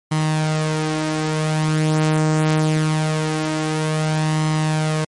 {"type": "tone with flanger", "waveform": "sawtooth", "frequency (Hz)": 155.56, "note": "D#3", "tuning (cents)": 0, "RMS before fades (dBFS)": -19, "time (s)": [0.11, 5.05], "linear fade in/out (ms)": 10, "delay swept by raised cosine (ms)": [0.98, 6.58], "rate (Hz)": 0.23, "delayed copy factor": 0.5, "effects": ["MP3 48 kbps"]}